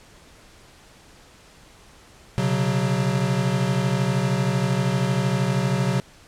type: chord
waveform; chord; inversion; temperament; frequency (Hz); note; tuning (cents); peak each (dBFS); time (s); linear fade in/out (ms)
square; B suspended second; none; equal with one note detuned; 125.77 / 138.59 / 185; B2 / C#3 / F#3; +32 / 0 / 0; -25; 2.38-6; 0
effects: pink hiss -50 dBFS RMS until 6.27 s + low-pass 9000 Hz 12 dB/octave